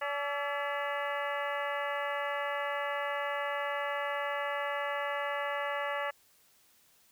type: harmonic tone with a mistuned harmonic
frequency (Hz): 286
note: D4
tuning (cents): -46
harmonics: 2 / 3 / 4 / 5 / 6 / 7 / 8 / 9 / 10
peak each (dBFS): -36 / -39 / -39 / -42 / -39 / -40 / -50 / -50 / -47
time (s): 0.01-6.11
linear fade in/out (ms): 10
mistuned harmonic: 5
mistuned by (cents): -110
effects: white hiss -65 dBFS RMS until 7.11 s